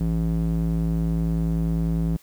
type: tone with band-pass filter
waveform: square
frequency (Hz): 55.1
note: A1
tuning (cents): +3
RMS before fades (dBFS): -23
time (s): 0-2.17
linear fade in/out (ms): 10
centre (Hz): 170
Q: 1.8
effects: white hiss -55 dBFS RMS until 2.22 s